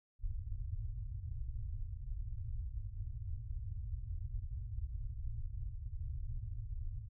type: low-pass noise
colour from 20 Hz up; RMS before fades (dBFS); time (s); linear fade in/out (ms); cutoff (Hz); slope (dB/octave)
pink; -41; 0.19-7.09; 50; 120; 96
effects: none